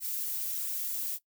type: noise with flanger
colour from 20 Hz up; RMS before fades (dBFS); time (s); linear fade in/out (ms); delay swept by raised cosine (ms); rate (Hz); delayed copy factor
violet; -34; 0-1.19; 50; 2 to 6.4; 1.1; +0.8
effects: noise-tail reverb RT60 0.1 s tail -18 dB re dry